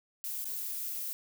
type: noise with dropouts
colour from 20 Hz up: violet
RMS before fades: -37 dBFS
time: 0.24-1.13 s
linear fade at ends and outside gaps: 0 ms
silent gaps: 0.444-0.454 s
effects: none